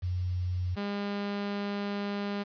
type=tone pair in turn; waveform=sine / sawtooth; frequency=90.3 / 202.5 Hz; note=F#2 / G#3; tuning=-42 / -43 cents; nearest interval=octave + major second; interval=1399 cents; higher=second; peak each=-28 / -27 dBFS; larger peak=second; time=0.02-0.76 / 0.76-2.44 s; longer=second; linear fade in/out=20 ms; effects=resampled to 11025 Hz + 9-bit